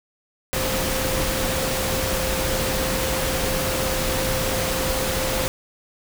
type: tone in noise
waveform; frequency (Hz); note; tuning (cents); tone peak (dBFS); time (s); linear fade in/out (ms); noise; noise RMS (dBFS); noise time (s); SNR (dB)
sine; 523.3; C5; 0; -27; 0.53-5.48; 0; pink; -24; 0.53-5.48; -6
effects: none